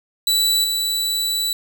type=tone with level steps; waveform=sawtooth; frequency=3952 Hz; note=B7; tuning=in tune; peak=-12 / -16 dBFS; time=0.27-1.53 s; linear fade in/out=2 ms; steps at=0.64 s; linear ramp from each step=2 ms; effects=none